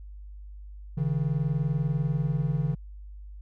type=tone pair together; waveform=triangle; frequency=138.59 / 158.82 Hz; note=C#3 / D#3; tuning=0 / +36 cents; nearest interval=major second; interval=236 cents; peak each=-25 dBFS; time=0.97-2.75 s; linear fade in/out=10 ms; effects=added 50 Hz sine -40 dBFS peak until 3.41 s